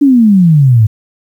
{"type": "exponential sweep", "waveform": "sine", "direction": "down", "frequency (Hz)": [293.7, 103.83], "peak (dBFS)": -3, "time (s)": [0.01, 0.87], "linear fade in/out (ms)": 10, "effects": ["7-bit"]}